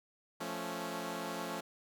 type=chord; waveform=10% pulse; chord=F augmented; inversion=none; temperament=equal; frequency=174.61 / 220 / 277.2 Hz; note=F3 / A3 / C#4; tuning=0 / 0 / 0 cents; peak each=-34 dBFS; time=0.4-1.61 s; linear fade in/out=10 ms; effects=none